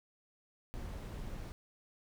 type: noise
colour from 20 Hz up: brown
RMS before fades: -43 dBFS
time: 0.74-1.52 s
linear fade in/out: 0 ms
effects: none